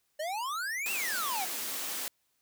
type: exponential two-way sweep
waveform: square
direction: up then down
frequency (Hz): 587.3 to 2782 to 715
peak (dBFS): -33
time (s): 0.19-1.45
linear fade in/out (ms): 10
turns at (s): 0.92
type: high-pass noise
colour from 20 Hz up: white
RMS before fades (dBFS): -36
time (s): 0.86-2.08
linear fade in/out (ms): 0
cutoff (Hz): 200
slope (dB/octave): 48
effects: white hiss -75 dBFS RMS until 2.41 s